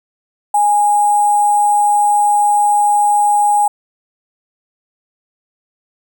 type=tone with sample-and-hold; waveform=sine; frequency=827 Hz; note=G#5; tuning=8 cents flat; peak=-9 dBFS; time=0.54-3.68 s; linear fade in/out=5 ms; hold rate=8820 Hz; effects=none

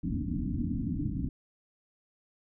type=low-pass noise; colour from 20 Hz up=white; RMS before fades=-32 dBFS; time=0.03-1.29 s; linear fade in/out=5 ms; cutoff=300 Hz; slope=96 dB/octave; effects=none

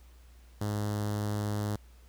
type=tone with notch filter; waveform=sawtooth; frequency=104.3 Hz; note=G#2; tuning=8 cents sharp; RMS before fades=-32 dBFS; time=0.61-1.76 s; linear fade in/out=5 ms; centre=2400 Hz; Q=1.2; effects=added 60 Hz sine -52 dBFS peak until 2.08 s + pink hiss -64 dBFS RMS until 2.08 s

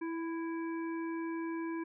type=harmonic tone with a mistuned harmonic; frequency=329.6 Hz; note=E4; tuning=in tune; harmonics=1 / 3 / 5 / 7; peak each=-35 / -45 / -49 / -52 dBFS; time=0.01-1.84 s; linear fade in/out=10 ms; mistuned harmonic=3; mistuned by=+15 cents; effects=none

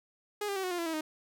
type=tone with pitch steps; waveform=sawtooth; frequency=415.3 / 398.4 / 382.2 / 366.6 / 351.7 / 337.3 / 323.6 / 310.4 Hz; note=G#4 / G4 / G4 / F#4 / F4 / E4 / E4 / D#4; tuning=0 / +28 / -44 / -16 / +12 / +40 / -32 / -4 cents; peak=-28 dBFS; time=0.41-1.01 s; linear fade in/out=5 ms; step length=75 ms; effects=none

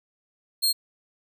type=tone; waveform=sawtooth; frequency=4235 Hz; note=C8; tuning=20 cents sharp; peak=-17 dBFS; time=0.62-0.73 s; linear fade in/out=20 ms; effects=none

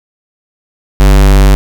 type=tone; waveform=square; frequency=49 Hz; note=G1; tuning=in tune; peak=-3 dBFS; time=1-1.55 s; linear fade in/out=0 ms; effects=none

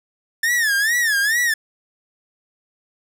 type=tone with vibrato; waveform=45% pulse; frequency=1767 Hz; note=A6; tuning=7 cents sharp; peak=-16 dBFS; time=0.43-1.54 s; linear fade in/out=5 ms; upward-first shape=sine; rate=2.3 Hz; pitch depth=170 cents each way; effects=none

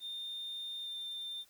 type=tone with pitch glide; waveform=triangle; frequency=3626 to 3595 Hz; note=A#7 to A7; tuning=-49 to +36 cents; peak=-37 dBFS; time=0-1.45 s; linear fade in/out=50 ms; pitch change=-15 cents; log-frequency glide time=0.82-0.9 s; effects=tanh soft clip ceiling -34 dBFS + white hiss -66 dBFS RMS until 1.49 s

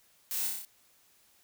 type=noise with echo; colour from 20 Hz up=blue; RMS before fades=-35 dBFS; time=0.31-0.47 s; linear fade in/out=0 ms; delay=30 ms; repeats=6; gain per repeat=-2 dB; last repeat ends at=0.65 s; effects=white hiss -65 dBFS RMS until 1.43 s

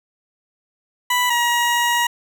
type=tone pair in turn; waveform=20% pulse; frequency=987.8 / 953.5 Hz; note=B5 / A#5; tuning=0 / +39 cents; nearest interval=minor second; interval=61 cents; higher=first; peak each=-11 dBFS; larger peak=neither; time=1.1-1.3 / 1.3-2.07 s; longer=second; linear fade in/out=5 ms; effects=none

